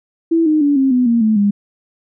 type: tone with pitch steps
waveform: sine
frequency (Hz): 330 / 307.9 / 287.3 / 268 / 250.1 / 233.3 / 217.7 / 203.1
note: E4 / D#4 / D4 / C4 / B3 / A#3 / A3 / G#3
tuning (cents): +2 / -18 / -38 / +42 / +22 / +2 / -18 / -38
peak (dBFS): -10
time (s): 0.31-1.51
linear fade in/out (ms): 10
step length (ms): 150
effects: none